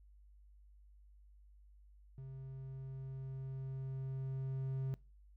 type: tone with level ramp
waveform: triangle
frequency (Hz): 133.1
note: C3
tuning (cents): +30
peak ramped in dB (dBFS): -44 to -33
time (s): 2.18-4.94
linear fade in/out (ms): 0
effects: noise-tail reverb RT60 0.3 s tail -22 dB re dry + added 50 Hz sine -59 dBFS peak until 5.36 s